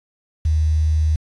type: tone with quantisation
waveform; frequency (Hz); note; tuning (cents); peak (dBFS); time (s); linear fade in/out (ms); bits
sine; 77.78; D#2; 0; -14; 0.45-1.16; 5; 7
effects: resampled to 22050 Hz